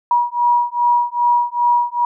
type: beating tone pair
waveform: sine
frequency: 960 / 962.5 Hz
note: B5 / B5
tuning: -49 / -45 cents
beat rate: 2.5 Hz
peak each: -16 dBFS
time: 0.11-2.05 s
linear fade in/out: 2 ms
effects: none